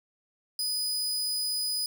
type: tone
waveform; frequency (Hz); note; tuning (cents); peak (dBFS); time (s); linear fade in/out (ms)
sawtooth; 4978; D#8; 0; -25; 0.59-1.86; 2
effects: none